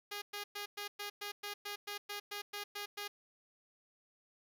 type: tone bursts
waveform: 5% pulse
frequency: 410 Hz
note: G#4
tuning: 22 cents flat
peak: -29 dBFS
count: 14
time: 0.11-3.08 s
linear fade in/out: 10 ms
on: 110 ms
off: 110 ms
effects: none